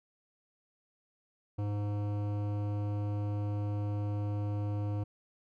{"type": "tone with hard clipping", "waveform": "sine", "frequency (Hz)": 103.1, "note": "G#2", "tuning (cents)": -12, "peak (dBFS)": -33, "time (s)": [1.58, 5.04], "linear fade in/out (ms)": 10, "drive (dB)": 15, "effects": []}